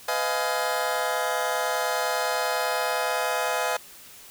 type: chord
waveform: 25% pulse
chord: F half-diminished seventh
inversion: second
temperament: just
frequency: 502.9 / 628.6 / 698.5 / 838.1 Hz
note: Cb5 / Eb5 / F5 / Ab5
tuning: +31 / +18 / 0 / +16 cents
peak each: -26 dBFS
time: 0.08-3.77 s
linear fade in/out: 5 ms
effects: white hiss -47 dBFS RMS until 4.3 s